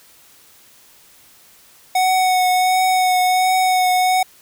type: tone with vibrato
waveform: square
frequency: 740 Hz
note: F#5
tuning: in tune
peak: -14 dBFS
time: 1.95-4.23 s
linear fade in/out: 5 ms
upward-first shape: triangle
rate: 1.4 Hz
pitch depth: 20 cents each way
effects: white hiss -49 dBFS RMS until 4.41 s